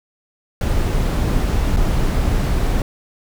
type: noise with dropouts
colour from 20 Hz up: brown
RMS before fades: -17 dBFS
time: 0.61-2.82 s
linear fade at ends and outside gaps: 2 ms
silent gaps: 1.764-1.769 s
effects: none